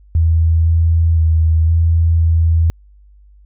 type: tone with pitch steps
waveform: sine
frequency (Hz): 81.7 / 82.5 / 80.5 / 82.7 / 82.1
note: E2 / E2 / E2 / E2 / E2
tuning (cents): -15 / +2 / -41 / +6 / -6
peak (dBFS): -9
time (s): 0.15-2.7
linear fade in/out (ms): 0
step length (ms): 510
effects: added 50 Hz sine -42 dBFS peak until 3.45 s